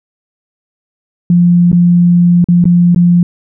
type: tone with dropouts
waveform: sine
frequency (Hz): 174.61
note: F3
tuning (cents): 0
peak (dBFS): -4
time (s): 1.3-3.23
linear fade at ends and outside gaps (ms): 2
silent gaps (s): 1.717-1.728 / 2.443-2.486 / 2.642-2.654 / 2.947-2.96
effects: none